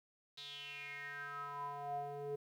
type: tone with band-pass filter sweep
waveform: square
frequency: 143.2 Hz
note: D3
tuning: 43 cents flat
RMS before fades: -45 dBFS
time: 0.37-2.36 s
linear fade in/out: 10 ms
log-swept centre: 3900 to 460 Hz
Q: 7.3
effects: 12-bit